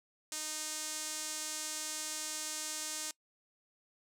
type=tone with band-pass filter; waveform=sawtooth; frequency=308.6 Hz; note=D#4; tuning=14 cents flat; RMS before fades=-40 dBFS; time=0.32-3.11 s; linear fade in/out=2 ms; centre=7500 Hz; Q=1.7; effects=noise-tail reverb RT60 0.1 s tail -23 dB re dry